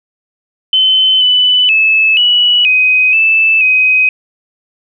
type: tone with pitch steps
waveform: sine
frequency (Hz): 3056 / 2993 / 2607 / 2938 / 2513 / 2634 / 2519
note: G7 / F#7 / E7 / F#7 / D#7 / E7 / D#7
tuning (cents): -45 / +19 / -20 / -13 / +17 / -2 / +21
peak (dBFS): -6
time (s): 0.73-4.09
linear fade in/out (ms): 2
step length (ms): 480
effects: none